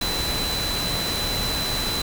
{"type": "tone in noise", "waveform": "sine", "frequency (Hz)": 4008, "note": "B7", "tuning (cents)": 25, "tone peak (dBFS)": -26, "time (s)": [0.01, 2.02], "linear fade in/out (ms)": 5, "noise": "pink", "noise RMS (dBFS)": -27, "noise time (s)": [0.01, 2.02], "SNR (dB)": -2, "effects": []}